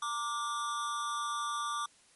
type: tone with amplitude modulation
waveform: square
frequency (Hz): 1174.7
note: D6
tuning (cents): 0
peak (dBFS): -30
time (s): 0.02-1.86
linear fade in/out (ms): 5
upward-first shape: sine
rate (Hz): 253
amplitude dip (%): 75
effects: white hiss -63 dBFS RMS until 2.15 s + MP3 48 kbps